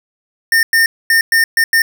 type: tone bursts at uneven times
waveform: square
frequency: 1818 Hz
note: A#6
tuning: 44 cents flat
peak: -9 dBFS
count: 6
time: 0.52-0.63 / 0.73-0.86 / 1.1-1.21 / 1.32-1.44 / 1.57-1.64 / 1.73-1.82 s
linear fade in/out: 2 ms
effects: none

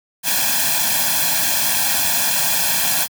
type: noise with comb filter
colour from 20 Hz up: white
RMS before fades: -18 dBFS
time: 0.23-3.08 s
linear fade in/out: 50 ms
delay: 1.2 ms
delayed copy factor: +0.95
effects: high-pass 150 Hz 12 dB/octave

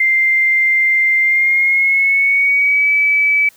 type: tone with pitch glide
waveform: sine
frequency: 2093 to 2296 Hz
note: C7 to D7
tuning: 0 to -40 cents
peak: -10 dBFS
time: 0-3.49 s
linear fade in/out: 5 ms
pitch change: +160 cents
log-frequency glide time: 1.2-2.91 s
effects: white hiss -49 dBFS RMS until 3.56 s

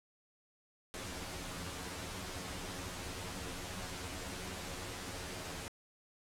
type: noise with comb filter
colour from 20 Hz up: pink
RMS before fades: -43 dBFS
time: 0.94-5.68 s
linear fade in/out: 0 ms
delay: 11 ms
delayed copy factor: +0.85
effects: low-pass 10000 Hz 12 dB/octave

